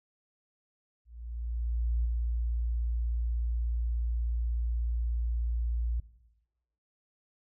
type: tone with ADSR envelope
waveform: sine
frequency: 58.27 Hz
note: A#1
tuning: in tune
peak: -24 dBFS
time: 1.05-6 s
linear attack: 1000 ms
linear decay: 5 ms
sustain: -3 dB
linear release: 4 ms
effects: noise-tail reverb RT60 1.0 s tail -18 dB re dry + tanh soft clip ceiling -21 dBFS